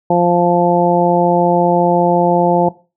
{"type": "harmonic tone", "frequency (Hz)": 174.61, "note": "F3", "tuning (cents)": 0, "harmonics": [1, 2, 3, 4, 5], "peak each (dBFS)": [-16, -16, -16, -16, -16], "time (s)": [0.1, 2.69], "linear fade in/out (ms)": 5, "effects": ["noise-tail reverb RT60 0.3 s tail -18 dB re dry"]}